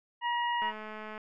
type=harmonic tone; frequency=955 Hz; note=A#5; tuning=42 cents sharp; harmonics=1 / 2 / 3; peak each=-29 / -35 / -39 dBFS; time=0.21-0.73 s; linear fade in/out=50 ms
type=click train; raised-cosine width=0.5 ms; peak=-28 dBFS; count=121; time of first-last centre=0.62-1.178 s; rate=215 Hz
effects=none

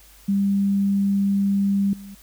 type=tone with level steps; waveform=sine; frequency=198.5 Hz; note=G3; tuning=22 cents sharp; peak=-17 / -36 dBFS; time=0.28-2.15 s; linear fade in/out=10 ms; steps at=1.93 s; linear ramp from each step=2 ms; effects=added 50 Hz sine -51 dBFS peak until 2.22 s + white hiss -51 dBFS RMS until 2.22 s

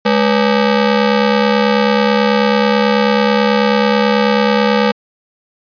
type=ring-modulated tone; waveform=sawtooth; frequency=349.2 Hz; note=F4; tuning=in tune; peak=-3 dBFS; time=0.05-4.92 s; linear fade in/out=10 ms; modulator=140 Hz; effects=resampled to 11025 Hz

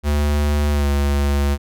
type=tone with pitch glide; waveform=square; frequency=73.42 to 71 Hz; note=D2 to C#2; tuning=0 to +42 cents; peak=-16 dBFS; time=0.03-1.58 s; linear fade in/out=50 ms; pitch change=-58 cents; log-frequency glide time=0.71-0.87 s; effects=none

